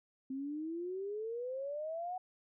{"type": "exponential sweep", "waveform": "sine", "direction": "up", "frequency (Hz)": [260.8, 747], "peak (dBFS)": -37, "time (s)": [0.3, 2.18], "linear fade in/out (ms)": 5, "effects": []}